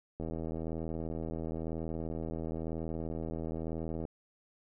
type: click train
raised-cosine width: 2 ms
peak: -25 dBFS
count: 313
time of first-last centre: 0.2-4.052 s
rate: 81 Hz
effects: none